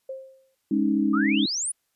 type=tone with exponential decay; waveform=sine; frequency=530 Hz; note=C5; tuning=22 cents sharp; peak=-29 dBFS; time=0.09-0.55 s; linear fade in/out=5 ms; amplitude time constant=100 ms
type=chord; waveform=sine; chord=Ab suspended fourth; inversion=none; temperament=just; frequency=207.7 / 276.9 / 311.5 Hz; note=Ab3 / Db4 / Eb4; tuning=0 / -2 / +2 cents; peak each=-24 dBFS; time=0.71-1.46 s; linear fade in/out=5 ms
type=exponential sweep; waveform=sine; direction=up; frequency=1174.7 to 10270 Hz; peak=-25 dBFS; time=1.13-1.72 s; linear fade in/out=10 ms
effects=white hiss -74 dBFS RMS until 1.95 s + resampled to 32000 Hz